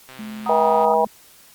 click train, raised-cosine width 0.3 ms, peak -24 dBFS, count 99, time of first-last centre 0.09-0.844 s, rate 130 Hz
sine tone with pitch glide, 215.9 to 212.4 Hz, A3 to G#3, -33 to +39 cents, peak -30 dBFS, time 0.19-1.07 s, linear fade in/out 2 ms, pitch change -28 cents, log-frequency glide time 0.48-0.75 s
sine chord, D# minor, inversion first, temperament just, 746.7 / 933.4 / 1244.5 Hz, F#5 / A#5 / D#6, +16 / +2 / 0 cents, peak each -27 dBFS, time 0.46-0.94 s, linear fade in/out 2 ms
harmonic tone, 160.7 Hz, E3, 44 cents flat, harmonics 3 / 4 / 5 / 6, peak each -20 / -20 / -20 / -20 dBFS, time 0.49-1.05 s, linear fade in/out 5 ms
effects white hiss -49 dBFS RMS until 1.54 s + Opus 48 kbps

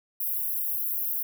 white high-pass noise, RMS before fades -29 dBFS, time 0.2-1.23 s, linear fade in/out 5 ms, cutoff 11000 Hz, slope 96 dB/octave, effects none

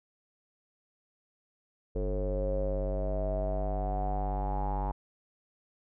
square tone with low-pass filter sweep, 49 Hz, G1, in tune, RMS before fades -31 dBFS, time 1.95-4.92 s, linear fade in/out 10 ms, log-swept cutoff 480 to 880 Hz, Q 10, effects none

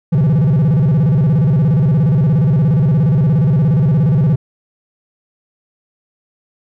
triangle tone with vibrato, 146.5 Hz, D3, 4 cents flat, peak -7 dBFS, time 0.12-4.36 s, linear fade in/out 10 ms, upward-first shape square, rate 17 Hz, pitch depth 230 cents each way, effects none

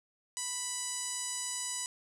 5% pulse tone with low-pass filter, 987.8 Hz, B5, in tune, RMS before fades -37 dBFS, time 0.37-1.86 s, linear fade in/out 0 ms, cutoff 8200 Hz, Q 3.8, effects none

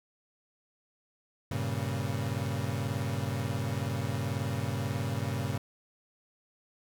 35% pulse chord, G diminished, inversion none, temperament equal, 98 / 116.54 / 138.59 Hz, G2 / Bb2 / Db3, 0 / 0 / 0 cents, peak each -33 dBFS, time 1.51-5.58 s, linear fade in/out 5 ms, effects none

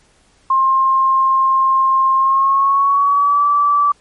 sine tone with pitch glide, 1062 to 1158.1 Hz, C6 to D6, +25 to -25 cents, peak -10 dBFS, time 0.5-3.92 s, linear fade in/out 5 ms, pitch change +150 cents, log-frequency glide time 2.15-3.45 s, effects pink hiss -54 dBFS RMS until 4 s + MP3 48 kbps

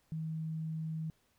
sine tone, 159.2 Hz, D#3, 40 cents sharp, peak -35 dBFS, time 0.12-1.1 s, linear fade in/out 0 ms, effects pink hiss -73 dBFS RMS until 1.38 s

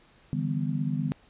sine chord, E minor seventh, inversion third, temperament just, 148.33 / 164.81 / 197.78 / 247.2 Hz, D3 / E3 / G3 / B3, +18 / 0 / +16 / +2 cents, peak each -29 / -33 / -33 / -32 dBFS, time 0.33-1.12 s, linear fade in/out 0 ms, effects pink hiss -59 dBFS RMS until 1.29 s + resampled to 8000 Hz

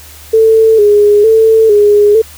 sine tone with vibrato, 428.9 Hz, A4, 44 cents flat, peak -3 dBFS, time 0.33-2.22 s, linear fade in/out 10 ms, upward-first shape square, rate 1.1 Hz, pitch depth 62 cents each way, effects added 76 Hz sine -36 dBFS peak until 2.37 s + white hiss -35 dBFS RMS until 2.37 s

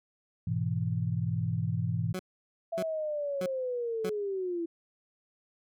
sine chord, E major, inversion first, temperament equal, 103.83 / 123.47 / 164.81 Hz, G#2 / B2 / E3, 0 / 0 / 0 cents, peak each -32 dBFS, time 0.47-2.13 s, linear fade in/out 5 ms
20% pulse tone bursts, 185 Hz, F#3, in tune, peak -28 dBFS, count 4, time 2.14-4.096 s, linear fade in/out 5 ms, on 54 ms, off 580 ms
sine linear sweep, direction down, 670 to 329.7 Hz, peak -30 dBFS, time 2.72-4.66 s, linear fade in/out 10 ms
effects none

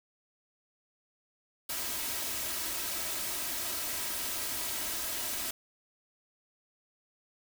white noise with comb filter, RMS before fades -35 dBFS, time 1.69-5.51 s, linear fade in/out 5 ms, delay 3.1 ms, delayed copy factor +0.5, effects none

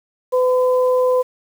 sine tone pair together, 505 / 1014.1 Hz, B4 / B5, +39 / +46 cents, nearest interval octave, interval 1207 cents, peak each -13 / -23 dBFS, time 0.32-1.23 s, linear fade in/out 20 ms, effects 7-bit

